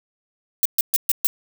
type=noise bursts; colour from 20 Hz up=violet; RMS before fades=-17 dBFS; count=5; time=0.63-1.27 s; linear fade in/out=0 ms; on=24 ms; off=130 ms; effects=none